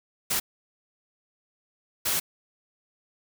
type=noise bursts at uneven times; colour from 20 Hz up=white; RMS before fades=-26 dBFS; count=2; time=0.3-0.4 / 2.05-2.2 s; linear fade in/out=10 ms; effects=none